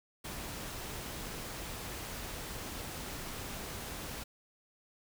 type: noise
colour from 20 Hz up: pink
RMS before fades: -42 dBFS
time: 0.24-4.24 s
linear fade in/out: 10 ms
effects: none